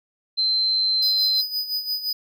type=tone; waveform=sine; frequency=4101 Hz; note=C8; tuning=36 cents flat; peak=-18 dBFS; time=0.37-1.42 s; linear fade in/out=20 ms
type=tone with tremolo; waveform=square; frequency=4978 Hz; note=D#8; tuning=in tune; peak=-22 dBFS; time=1.02-2.13 s; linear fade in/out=5 ms; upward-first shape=sine; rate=5.8 Hz; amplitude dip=70%
effects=none